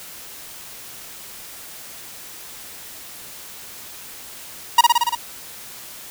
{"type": "tone with echo", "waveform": "45% pulse", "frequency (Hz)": 950, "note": "A#5", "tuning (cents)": 33, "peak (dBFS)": -7, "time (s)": [4.78, 4.81], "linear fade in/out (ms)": 5, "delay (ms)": 57, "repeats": 6, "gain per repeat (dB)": -2, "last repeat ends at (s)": 5.152, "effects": ["white hiss -38 dBFS RMS until 6.1 s"]}